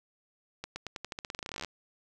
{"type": "accelerating click train", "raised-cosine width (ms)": 0.2, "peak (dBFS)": -20, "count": 23, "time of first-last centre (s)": [0.64, 1.647], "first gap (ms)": 120, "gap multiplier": 0.89, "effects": []}